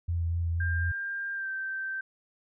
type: tone with vibrato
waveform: sine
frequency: 84.6 Hz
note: E2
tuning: 45 cents sharp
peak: -26 dBFS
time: 0.08-0.92 s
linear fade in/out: 10 ms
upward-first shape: sine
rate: 4.1 Hz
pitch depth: 19 cents each way
type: tone with pitch glide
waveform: sine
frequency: 1597 to 1557.8 Hz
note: G6 to G6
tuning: +32 to -11 cents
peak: -31 dBFS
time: 0.6-2.01 s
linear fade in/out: 5 ms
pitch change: -43 cents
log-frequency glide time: 1.34-1.49 s
effects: none